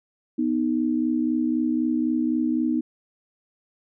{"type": "tone pair together", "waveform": "sine", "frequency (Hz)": [247.2, 311.1], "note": ["B3", "D#4"], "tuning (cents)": [2, 0], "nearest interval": "major third", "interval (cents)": 398, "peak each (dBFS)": -23, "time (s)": [0.38, 2.81], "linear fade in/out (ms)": 10, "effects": []}